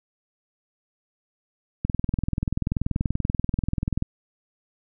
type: click train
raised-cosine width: 5 ms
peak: -11 dBFS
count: 46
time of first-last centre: 1.85-4.024 s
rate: 20.7 Hz
effects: none